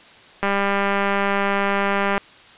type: click train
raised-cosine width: 0.5 ms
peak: -6 dBFS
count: 349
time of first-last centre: 0.43-2.179 s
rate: 199 Hz
effects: white hiss -46 dBFS RMS until 2.57 s + resampled to 8000 Hz